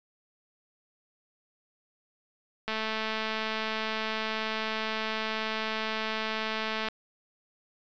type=click train; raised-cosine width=0.3 ms; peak=-16 dBFS; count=922; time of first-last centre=2.68-6.885 s; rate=219 Hz; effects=resampled to 16000 Hz